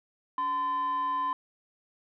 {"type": "tone with frequency modulation", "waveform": "sine", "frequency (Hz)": 1024, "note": "C6", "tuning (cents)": -38, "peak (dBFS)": -25, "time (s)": [0.38, 1.33], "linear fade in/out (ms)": 2, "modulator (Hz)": 739, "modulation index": 0.22, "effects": ["tanh soft clip ceiling -24 dBFS"]}